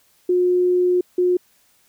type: tone bursts at uneven times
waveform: sine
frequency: 359.8 Hz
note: F#4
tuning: 48 cents flat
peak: -14 dBFS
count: 2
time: 0.29-1.01 / 1.18-1.37 s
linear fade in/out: 5 ms
effects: white hiss -59 dBFS RMS until 1.88 s